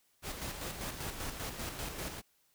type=noise with tremolo; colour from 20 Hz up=pink; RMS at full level=-39 dBFS; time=0.22-2.22 s; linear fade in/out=50 ms; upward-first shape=square; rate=5.1 Hz; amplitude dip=45%; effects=white hiss -72 dBFS RMS until 2.54 s